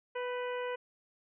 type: harmonic tone with a mistuned harmonic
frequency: 493.9 Hz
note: B4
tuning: in tune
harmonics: 1 / 2 / 3 / 4 / 5 / 6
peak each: -35 / -41 / -45 / -47 / -49 / -51 dBFS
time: 0.15-0.76 s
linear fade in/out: 10 ms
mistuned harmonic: 3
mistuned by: +31 cents
effects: none